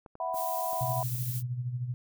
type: clicks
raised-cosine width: 1 ms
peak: -33 dBFS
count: 4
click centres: 0.062 / 0.154 / 0.343 / 0.731 s
type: chord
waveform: sine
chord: E suspended second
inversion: none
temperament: equal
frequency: 659.3 / 740 / 987.8 Hz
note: E5 / F#5 / B5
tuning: 0 / 0 / 0 cents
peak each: -34 dBFS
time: 0.2-1.03 s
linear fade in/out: 2 ms
type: noise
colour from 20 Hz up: violet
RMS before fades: -38 dBFS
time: 0.33-1.43 s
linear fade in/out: 50 ms
type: tone with tremolo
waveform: sine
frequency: 123.47 Hz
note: B2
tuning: in tune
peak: -28 dBFS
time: 0.81-1.94 s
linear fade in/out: 0 ms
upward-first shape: sine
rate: 13 Hz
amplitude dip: 60%
effects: none

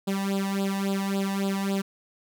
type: tone with flanger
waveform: sawtooth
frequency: 196 Hz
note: G3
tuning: in tune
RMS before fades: -27 dBFS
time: 0.07-1.82 s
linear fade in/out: 10 ms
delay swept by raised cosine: 0.24 to 1.11 ms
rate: 3.6 Hz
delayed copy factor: +0.85
effects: none

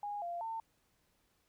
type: tone with pitch steps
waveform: sine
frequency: 822 / 692 / 900 Hz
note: G#5 / F5 / A5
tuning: -18 / -16 / +39 cents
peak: -37 dBFS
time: 0.03-0.6 s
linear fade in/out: 2 ms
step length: 190 ms
effects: pink hiss -75 dBFS RMS until 1.48 s

